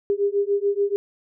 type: beating tone pair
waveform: sine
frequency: 399.8 / 406.7 Hz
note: G4 / G#4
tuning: +34 / -36 cents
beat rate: 6.9 Hz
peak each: -22 dBFS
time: 0.1-0.96 s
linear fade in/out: 0 ms
effects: none